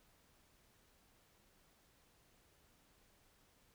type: silence
effects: pink hiss -71 dBFS RMS until 3.74 s